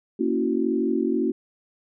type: chord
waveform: sine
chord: F# dominant seventh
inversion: first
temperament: equal with one note detuned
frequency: 233.1 / 277.2 / 329.6 / 371.3 Hz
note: A#3 / C#4 / E4 / F#4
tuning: 0 / 0 / 0 / +6 cents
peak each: -26 dBFS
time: 0.19-1.32 s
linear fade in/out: 10 ms
effects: none